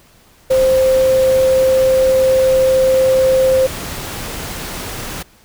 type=tone in noise; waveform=sine; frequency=523.3 Hz; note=C5; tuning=in tune; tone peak=-9 dBFS; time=0.5-3.67 s; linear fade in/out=10 ms; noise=pink; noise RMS=-26 dBFS; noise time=0.5-5.23 s; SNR=+14 dB; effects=pink hiss -49 dBFS RMS until 5.44 s